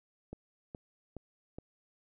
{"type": "click train", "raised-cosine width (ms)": 2, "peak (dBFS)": -29, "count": 4, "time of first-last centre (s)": [0.33, 1.585], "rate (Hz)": 2.39, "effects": []}